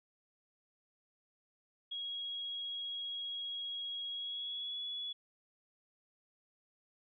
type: tone with pitch glide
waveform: sine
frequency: 3305 to 3394 Hz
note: G#7 to G#7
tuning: -9 to +37 cents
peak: -38 dBFS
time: 1.91-5.13 s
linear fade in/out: 10 ms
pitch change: +46 cents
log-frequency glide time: 4.12-4.8 s
effects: none